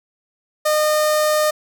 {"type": "tone with notch filter", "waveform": "sawtooth", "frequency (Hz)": 610, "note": "D#5", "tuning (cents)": -34, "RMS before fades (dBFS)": -17, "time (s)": [0.65, 1.51], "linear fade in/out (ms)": 10, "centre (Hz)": 2700, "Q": 1.7, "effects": []}